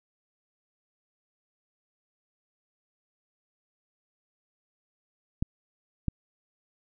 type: clicks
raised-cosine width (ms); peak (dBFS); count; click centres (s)
5; -14; 2; 5.425 / 6.083
effects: none